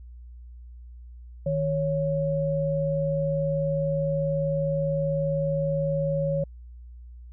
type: tone pair together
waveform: sine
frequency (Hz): 155.57 / 554.4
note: D#3 / C#5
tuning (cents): 0 / 0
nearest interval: octave + minor seventh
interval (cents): 2200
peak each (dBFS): -26 / -25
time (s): 1.46-6.44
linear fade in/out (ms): 5
effects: added 60 Hz sine -41 dBFS peak until 7.32 s